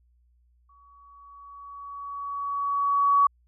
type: tone with exponential growth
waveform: sine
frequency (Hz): 1130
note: C#6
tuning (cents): +33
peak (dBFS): -15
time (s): 0.69-3.27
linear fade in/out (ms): 5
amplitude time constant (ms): 560
effects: added 60 Hz sine -60 dBFS peak until 3.47 s